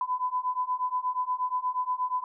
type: beating tone pair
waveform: sine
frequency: 1000 / 1008.4 Hz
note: B5 / B5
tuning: +21 / +36 cents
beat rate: 8.4 Hz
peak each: -30 / -29 dBFS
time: 0.01-2.24 s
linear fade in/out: 2 ms
effects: none